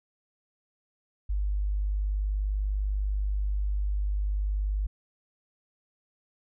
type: tone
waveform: sine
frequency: 50.2 Hz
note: G1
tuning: 42 cents sharp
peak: -25 dBFS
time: 1.29-4.87 s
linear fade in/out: 10 ms
effects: none